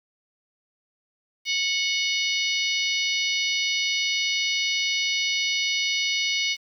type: harmonic tone with a mistuned harmonic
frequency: 734 Hz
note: F#5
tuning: 14 cents flat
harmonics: 3 / 4 / 5 / 6 / 7 / 8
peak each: -26 / -28 / -30 / -32 / -33 / -34 dBFS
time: 1.45-6.57 s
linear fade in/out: 50 ms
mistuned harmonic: 7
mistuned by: -48 cents
effects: 9-bit